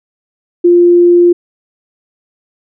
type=tone; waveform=sine; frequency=349.2 Hz; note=F4; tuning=in tune; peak=-3 dBFS; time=0.64-1.33 s; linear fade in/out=10 ms; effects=none